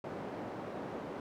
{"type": "band-pass noise", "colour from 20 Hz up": "white", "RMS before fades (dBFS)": -42, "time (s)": [0.04, 1.2], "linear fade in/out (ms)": 2, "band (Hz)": [150, 600], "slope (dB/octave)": 12, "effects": []}